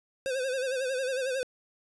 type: tone with vibrato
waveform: square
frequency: 521 Hz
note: C5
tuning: 7 cents flat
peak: -29 dBFS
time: 0.26-1.43 s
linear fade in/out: 0 ms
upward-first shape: sine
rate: 11 Hz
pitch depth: 76 cents each way
effects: resampled to 24000 Hz + 11-bit